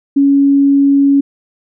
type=tone; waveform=sine; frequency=279 Hz; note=C#4; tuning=11 cents sharp; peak=-6 dBFS; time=0.16-1.21 s; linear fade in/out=10 ms; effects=none